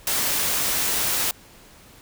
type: noise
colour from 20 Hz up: white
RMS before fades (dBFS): -23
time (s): 0.07-1.31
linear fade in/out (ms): 2
effects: pink hiss -49 dBFS RMS until 2.01 s